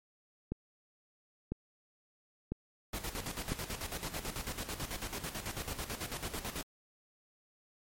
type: click train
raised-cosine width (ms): 3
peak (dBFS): -22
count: 4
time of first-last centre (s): 0.52-3.52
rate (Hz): 1
type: noise with tremolo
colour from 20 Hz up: pink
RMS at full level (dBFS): -38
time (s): 2.93-6.63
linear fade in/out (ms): 5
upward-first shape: square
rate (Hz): 9.1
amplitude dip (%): 65
effects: MP3 64 kbps